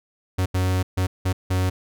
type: tone bursts at uneven times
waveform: 45% pulse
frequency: 92.5 Hz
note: F#2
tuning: in tune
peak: -19 dBFS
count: 5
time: 0.38-0.46 / 0.54-0.83 / 0.97-1.07 / 1.25-1.33 / 1.5-1.7 s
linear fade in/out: 10 ms
effects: none